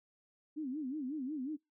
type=tone with vibrato; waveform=sine; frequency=280.5 Hz; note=C#4; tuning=21 cents sharp; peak=-36 dBFS; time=0.56-1.57 s; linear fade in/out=20 ms; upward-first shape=sine; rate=5.5 Hz; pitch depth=200 cents each way; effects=noise-tail reverb RT60 0.2 s tail -25 dB re dry